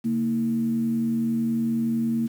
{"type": "tone with frequency modulation", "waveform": "sine", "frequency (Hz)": 229.7, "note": "A#3", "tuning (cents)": -25, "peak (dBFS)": -21, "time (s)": [0.04, 2.28], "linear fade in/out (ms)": 20, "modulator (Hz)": 89.2, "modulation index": 0.43, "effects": ["8-bit"]}